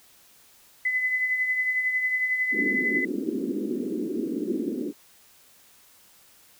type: tone with tremolo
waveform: sine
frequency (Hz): 2015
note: B6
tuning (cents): +34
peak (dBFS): -20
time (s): 0.85-3.05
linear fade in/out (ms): 5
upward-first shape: triangle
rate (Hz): 11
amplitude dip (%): 55
type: band-pass noise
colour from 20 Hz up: white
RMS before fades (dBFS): -29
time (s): 2.51-4.93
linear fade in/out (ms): 50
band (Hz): 210 to 390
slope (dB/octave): 48
effects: white hiss -56 dBFS RMS until 6.59 s